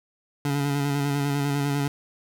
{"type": "tone with vibrato", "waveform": "25% pulse", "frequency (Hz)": 142, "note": "C#3", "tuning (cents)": 42, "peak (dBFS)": -19, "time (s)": [0.45, 1.88], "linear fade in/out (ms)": 2, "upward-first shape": "square", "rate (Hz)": 10, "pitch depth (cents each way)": 25, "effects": []}